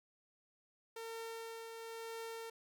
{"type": "tone with tremolo", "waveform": "sawtooth", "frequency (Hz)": 454.8, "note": "A#4", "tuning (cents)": -43, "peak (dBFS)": -39, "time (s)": [0.96, 2.5], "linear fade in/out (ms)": 5, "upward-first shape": "triangle", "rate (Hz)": 1, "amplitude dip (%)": 40, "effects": []}